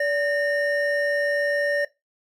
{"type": "tone pair together", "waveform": "triangle", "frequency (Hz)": [577, 1832], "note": ["D5", "A#6"], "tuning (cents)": [-31, -31], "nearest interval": "octave + minor sixth", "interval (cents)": 2000, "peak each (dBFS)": [-20, -23], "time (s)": [0, 1.85], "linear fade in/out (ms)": 5, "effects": ["noise-tail reverb RT60 0.2 s tail -18 dB re dry"]}